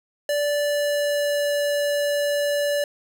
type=tone with pitch glide; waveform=square; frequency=583 to 579.3 Hz; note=D5 to D5; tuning=-13 to -24 cents; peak=-21 dBFS; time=0.29-2.84 s; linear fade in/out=2 ms; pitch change=-11 cents; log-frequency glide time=0.64-1.53 s; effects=none